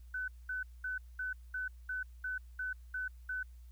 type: tone bursts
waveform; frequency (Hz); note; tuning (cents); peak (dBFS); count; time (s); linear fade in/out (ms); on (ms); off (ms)
sine; 1508; F#6; +32; -35; 10; 0.14-3.43; 5; 140; 210
effects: added 60 Hz sine -50 dBFS peak until 3.71 s + white hiss -73 dBFS RMS until 3.71 s